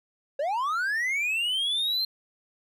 triangle linear sweep, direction up, 534 to 4186 Hz, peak -23 dBFS, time 0.39-2.05 s, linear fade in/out 5 ms, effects none

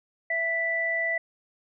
sine tone pair together, 663.8 / 1976 Hz, E5 / B6, +12 / 0 cents, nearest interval octave + perfect fifth, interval 1888 cents, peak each -31 / -25 dBFS, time 0.3-1.18 s, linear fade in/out 5 ms, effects none

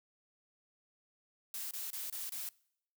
blue noise bursts, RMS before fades -41 dBFS, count 5, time 1.54-2.49 s, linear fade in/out 2 ms, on 170 ms, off 25 ms, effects noise-tail reverb RT60 0.7 s tail -24 dB re dry

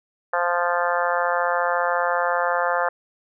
harmonic tone, 174.61 Hz, F3, in tune, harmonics 3 / 4 / 5 / 6 / 7 / 8 / 9 / 10, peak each -25 / -26 / -27 / -28 / -28 / -29 / -30 / -30 dBFS, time 0.33-2.89 s, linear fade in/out 5 ms, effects none

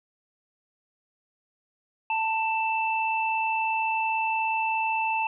sine tone pair together, 888.6 / 2655 Hz, A5 / E7, +17 / +12 cents, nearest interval octave + perfect fifth, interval 1895 cents, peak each -25 / -28 dBFS, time 2.1-5.27 s, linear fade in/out 2 ms, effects none

